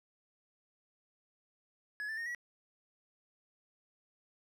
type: tone with pitch steps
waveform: triangle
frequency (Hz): 1693 / 1768 / 1846.2 / 1928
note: G#6 / A6 / A#6 / B6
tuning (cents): +33 / +8 / -17 / -42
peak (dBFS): -35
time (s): 2-2.348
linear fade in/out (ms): 0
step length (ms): 87
effects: none